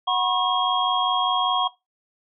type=tone cluster; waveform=sine; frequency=739 / 977 / 1082 / 3269 Hz; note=F#5 / B5 / C#6 / G#7; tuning=-2 / -19 / -42 / -28 cents; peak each=-24 / -28 / -24 / -26 dBFS; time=0.07-1.68 s; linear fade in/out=10 ms; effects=noise-tail reverb RT60 0.2 s tail -17 dB re dry